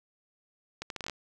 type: accelerating click train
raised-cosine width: 0.2 ms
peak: -19 dBFS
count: 8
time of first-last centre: 0.82-1.097 s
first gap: 82 ms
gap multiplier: 0.74
effects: none